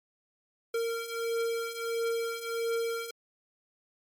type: beating tone pair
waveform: square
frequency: 460 / 461.5 Hz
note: A#4 / A#4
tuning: -23 / -17 cents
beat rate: 1.5 Hz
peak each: -36 / -32 dBFS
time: 0.74-3.11 s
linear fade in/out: 5 ms
effects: MP3 96 kbps